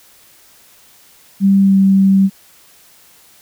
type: tone with pitch glide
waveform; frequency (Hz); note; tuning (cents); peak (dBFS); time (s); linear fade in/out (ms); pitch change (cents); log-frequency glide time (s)
sine; 196 to 193.75; G3 to G3; 0 to -20; -7; 1.4-2.3; 50; -20; 1.61-1.76
effects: white hiss -47 dBFS RMS until 3.41 s